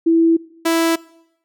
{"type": "tone pair in turn", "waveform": ["sine", "sawtooth"], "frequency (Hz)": [330, 330], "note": ["E4", "E4"], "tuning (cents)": [2, 2], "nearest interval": "unison", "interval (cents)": 0, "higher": "neither", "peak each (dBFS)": -10, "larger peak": "neither", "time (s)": [[0.06, 0.37], [0.65, 0.96]], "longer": "neither", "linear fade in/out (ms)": 10, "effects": ["noise-tail reverb RT60 0.8 s tail -22 dB re dry"]}